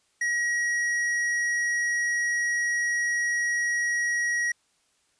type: tone with hard clipping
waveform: sine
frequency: 1904 Hz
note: A#6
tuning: 36 cents sharp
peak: -25 dBFS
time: 0.21-4.52 s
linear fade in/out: 5 ms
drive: 8 dB
effects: white hiss -68 dBFS RMS until 5.19 s + resampled to 22050 Hz